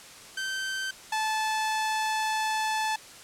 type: tone pair in turn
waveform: sawtooth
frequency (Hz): 1550 / 870.8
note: G6 / A5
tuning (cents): -20 / -18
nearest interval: minor seventh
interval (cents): 998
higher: first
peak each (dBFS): -26 / -22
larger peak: second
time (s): 0.37-0.91 / 1.12-2.96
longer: second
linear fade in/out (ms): 5
effects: white hiss -47 dBFS RMS until 3.23 s + low-pass 9000 Hz 12 dB/octave